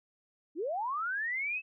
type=linear sweep; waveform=sine; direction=up; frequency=277.8 to 2637 Hz; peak=-31 dBFS; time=0.55-1.62 s; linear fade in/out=50 ms; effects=none